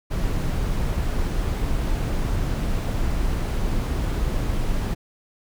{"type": "noise", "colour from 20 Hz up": "brown", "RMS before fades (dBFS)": -23, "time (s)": [0.1, 4.95], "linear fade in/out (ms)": 20, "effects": []}